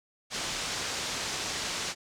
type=low-pass noise; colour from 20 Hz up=white; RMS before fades=-34 dBFS; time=0.3-1.95 s; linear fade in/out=50 ms; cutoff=6900 Hz; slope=24 dB/octave; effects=none